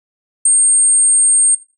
sine tone, 8590 Hz, C9, 44 cents sharp, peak -7 dBFS, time 0.45-1.55 s, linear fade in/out 5 ms, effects noise-tail reverb RT60 0.3 s tail -17 dB re dry

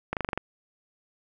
slowing click train, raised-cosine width 0.5 ms, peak -13 dBFS, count 7, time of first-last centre 0.13-0.376 s, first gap 38 ms, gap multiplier 1.03, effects none

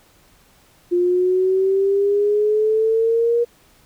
sine exponential sweep, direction up, 350.5 to 476 Hz, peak -14 dBFS, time 0.91-3.45 s, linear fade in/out 20 ms, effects pink hiss -54 dBFS RMS until 3.85 s

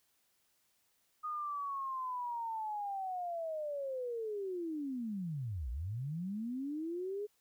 sine linear two-way sweep, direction down then up, 1241 to 55.4 to 422.6 Hz, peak -36 dBFS, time 1.23-7.27 s, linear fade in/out 20 ms, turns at 5.7 s, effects white hiss -75 dBFS RMS until 7.4 s

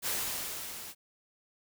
white noise with level ramp, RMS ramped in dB -31 to -45 dBFS, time 0.02-0.95 s, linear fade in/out 50 ms, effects none

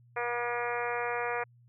harmonic tone, 240 Hz, B3, 49 cents flat, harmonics 2 / 3 / 4 / 5 / 6 / 7 / 8 / 9 / 10, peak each -35 / -37 / -38 / -39 / -40 / -40 / -41 / -42 / -42 dBFS, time 0.16-1.44 s, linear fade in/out 10 ms, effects added 120 Hz sine -57 dBFS peak until 1.68 s

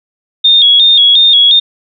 sine tone with vibrato, 3489 Hz, A7, 15 cents flat, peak -3 dBFS, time 0.44-1.6 s, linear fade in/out 10 ms, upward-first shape square, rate 2.8 Hz, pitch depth 76 cents each way, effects none

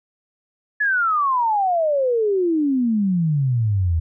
sine exponential sweep, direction down, 1732 to 78.7 Hz, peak -16 dBFS, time 0.8-4 s, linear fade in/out 10 ms, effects none

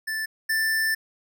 square tone pair in turn, 1760 / 1771.2 Hz, A6 / A6, 0 / +11 cents, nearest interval unison, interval 11 cents, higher second, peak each -27 / -22 dBFS, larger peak second, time 0.07-0.26 / 0.49-0.95 s, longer second, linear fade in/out 10 ms, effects none

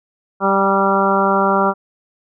harmonic tone with a mistuned harmonic, 196 Hz, G3, in tune, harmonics 1 / 2 / 3 / 4 / 5 / 6 / 7, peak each -20 / -20 / -20 / -20 / -20 / -20 / -20 dBFS, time 0.4-1.74 s, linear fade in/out 50 ms, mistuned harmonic 5, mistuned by -23 cents, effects none

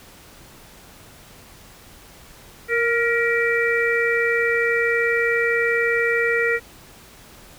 harmonic tone with a mistuned harmonic, 466.2 Hz, A#4, in tune, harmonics 1 / 3 / 4 / 5, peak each -21 / -26 / -21 / -26 dBFS, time 2.68-6.6 s, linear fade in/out 50 ms, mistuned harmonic 4, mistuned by +41 cents, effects pink hiss -46 dBFS RMS until 7.58 s

